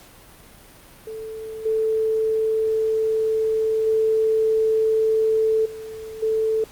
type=tone with level steps; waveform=sine; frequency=440.4 Hz; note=A4; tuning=2 cents sharp; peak=-30 / -18 / -16 / -32 / -18 dBFS; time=1.07-6.64 s; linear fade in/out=2 ms; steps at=1.65 / 3.86 / 5.65 / 6.22 s; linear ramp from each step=10 ms; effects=pink hiss -47 dBFS RMS until 6.71 s + Opus 48 kbps